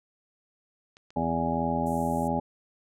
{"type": "clicks", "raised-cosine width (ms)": 0.2, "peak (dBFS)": -34, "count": 2, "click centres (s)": [0.969, 1.105]}
{"type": "harmonic tone", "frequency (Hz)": 83, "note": "E2", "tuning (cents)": 12, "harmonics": [1, 2, 3, 4, 5, 7, 8, 9, 10], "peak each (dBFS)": [-38, -32, -30, -39, -37, -33, -38, -38, -30], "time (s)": [1.16, 2.4], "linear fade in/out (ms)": 5}
{"type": "high-pass noise", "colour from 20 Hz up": "white", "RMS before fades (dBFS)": -46, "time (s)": [1.86, 2.28], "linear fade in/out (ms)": 5, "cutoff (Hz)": 6700, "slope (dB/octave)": 48}
{"effects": ["low-pass 11000 Hz 12 dB/octave"]}